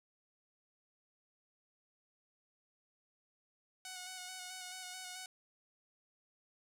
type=tone with vibrato; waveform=5% pulse; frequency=737 Hz; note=F#5; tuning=7 cents flat; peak=-33 dBFS; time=3.85-5.26 s; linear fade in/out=2 ms; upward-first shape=square; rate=4.6 Hz; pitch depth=19 cents each way; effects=none